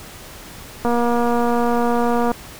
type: click train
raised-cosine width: 1 ms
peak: -7 dBFS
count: 350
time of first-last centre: 0.85-2.316 s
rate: 238 Hz
effects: pink hiss -38 dBFS RMS until 2.59 s